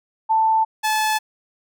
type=tone pair in turn; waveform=sine / sawtooth; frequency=885 / 864.8 Hz; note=A5 / A5; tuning=+10 / -30 cents; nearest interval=unison; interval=40 cents; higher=first; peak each=-14 dBFS; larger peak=neither; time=0.29-0.65 / 0.83-1.19 s; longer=neither; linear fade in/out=20 ms; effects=none